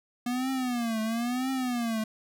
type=tone with vibrato; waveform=square; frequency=240.8 Hz; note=B3; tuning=44 cents flat; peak=-28 dBFS; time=0.26-2.04 s; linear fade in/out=5 ms; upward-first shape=triangle; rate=1 Hz; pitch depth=180 cents each way; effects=none